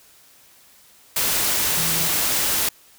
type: tone in noise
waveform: sine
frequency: 164 Hz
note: E3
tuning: 9 cents flat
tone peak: -30 dBFS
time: 1.77-2.08 s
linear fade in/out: 5 ms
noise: white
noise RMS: -21 dBFS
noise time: 1.16-2.69 s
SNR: -12 dB
effects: white hiss -52 dBFS RMS until 2.98 s